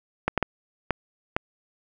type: clicks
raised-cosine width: 0.5 ms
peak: -7 dBFS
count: 5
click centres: 0.28 / 0.377 / 0.427 / 0.907 / 1.365 s
effects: none